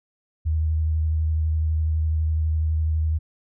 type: tone with vibrato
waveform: sine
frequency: 78.7 Hz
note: D#2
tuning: 20 cents sharp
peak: -19 dBFS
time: 0.45-3.19 s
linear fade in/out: 20 ms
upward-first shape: triangle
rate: 12 Hz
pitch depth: 25 cents each way
effects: none